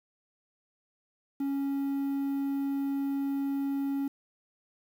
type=tone with quantisation; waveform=triangle; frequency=277 Hz; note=C#4; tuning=1 cent flat; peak=-26 dBFS; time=1.4-4.08 s; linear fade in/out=5 ms; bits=9; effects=none